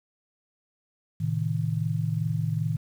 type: tone cluster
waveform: sine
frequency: 112.3 / 134.8 / 157.4 Hz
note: A2 / C#3 / D#3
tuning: +36 / -48 / +20 cents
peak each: -28 / -33 / -27 dBFS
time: 1.2-2.77 s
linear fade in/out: 10 ms
effects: 9-bit